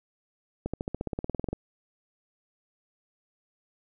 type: accelerating click train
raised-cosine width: 2 ms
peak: -17 dBFS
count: 16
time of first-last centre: 0.66-1.53 s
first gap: 76 ms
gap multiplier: 0.96
effects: none